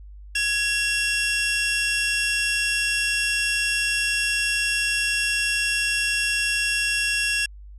sawtooth tone pair together, 1670 / 2731 Hz, G#6 / F7, +9 / -39 cents, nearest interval major sixth, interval 852 cents, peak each -22 / -19 dBFS, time 0.35-7.46 s, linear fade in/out 5 ms, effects added 50 Hz sine -39 dBFS peak until 7.78 s + resampled to 24000 Hz

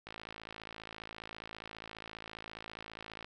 click train, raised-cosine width 0.3 ms, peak -28 dBFS, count 175, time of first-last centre 0.07-3.245 s, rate 54.8 Hz, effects none

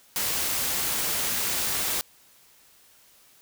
white noise, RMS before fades -27 dBFS, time 0.16-2.01 s, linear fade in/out 0 ms, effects white hiss -57 dBFS RMS until 3.41 s

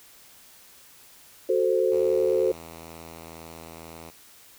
sine chord, F# diminished, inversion none, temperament equal, 370 / 440 / 523.3 Hz, F#4 / A4 / C5, 0 / 0 / 0 cents, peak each -24 dBFS, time 1.49-2.52 s, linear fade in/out 5 ms
5% pulse tone with pitch glide, 82.5 to 81.98 Hz, E2 to E2, +2 to -9 cents, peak -30 dBFS, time 1.91-4.11 s, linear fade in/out 20 ms, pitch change -11 cents, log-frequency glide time 2.35-3.42 s
effects white hiss -52 dBFS RMS until 4.58 s

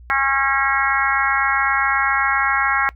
harmonic tone, 272.4 Hz, C#4, 30 cents flat, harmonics 3 / 4 / 5 / 6 / 7 / 8, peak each -24 / -23 / -21 / -22 / -24 / -24 dBFS, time 0.1-2.89 s, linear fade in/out 0 ms, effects noise-tail reverb RT60 0.1 s tail -21 dB re dry + added 60 Hz sine -39 dBFS peak until 2.95 s

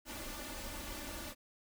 pink noise with comb filter, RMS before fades -44 dBFS, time 0.05-1.35 s, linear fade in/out 50 ms, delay 3.4 ms, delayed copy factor +1, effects none

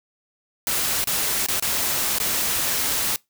white noise with dropouts, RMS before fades -23 dBFS, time 0.67-3.16 s, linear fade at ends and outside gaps 1 ms, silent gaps 1.041-1.072 / 1.463-1.485 / 1.598-1.624 / 2.185-2.2 s, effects noise-tail reverb RT60 0.2 s tail -24 dB re dry

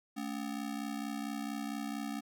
square ring-modulated tone, 250.7 Hz, B3, 26 cents sharp, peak -34 dBFS, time 0.16-2.21 s, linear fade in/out 20 ms, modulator 32.2 Hz, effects none

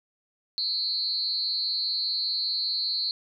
sine tone with amplitude modulation, 4270 Hz, C8, 34 cents sharp, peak -21 dBFS, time 0.58-3.11 s, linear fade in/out 0 ms, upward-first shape sine, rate 275 Hz, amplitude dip 95%, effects none

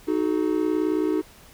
triangle chord, D# diminished, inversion none, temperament equal with one note detuned, 311.1 / 370 / 428.7 Hz, D#4 / F#4 / A4, 0 / 0 / -45 cents, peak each -21 / -24 / -26 dBFS, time 0.07-1.22 s, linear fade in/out 20 ms, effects pink hiss -50 dBFS RMS until 1.53 s

